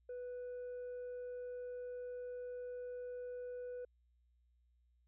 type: tone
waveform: sine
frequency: 493.9 Hz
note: B4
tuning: in tune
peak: -40 dBFS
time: 0.09-3.85 s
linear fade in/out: 5 ms
effects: tanh soft clip ceiling -42 dBFS + added 60 Hz sine -70 dBFS peak until 5.07 s